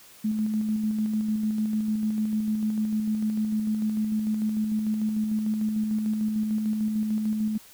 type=tone with tremolo; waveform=sine; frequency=215.3 Hz; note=A3; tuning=37 cents flat; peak=-22 dBFS; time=0.24-7.58 s; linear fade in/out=10 ms; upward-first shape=square; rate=6.7 Hz; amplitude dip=30%; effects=white hiss -51 dBFS RMS until 7.73 s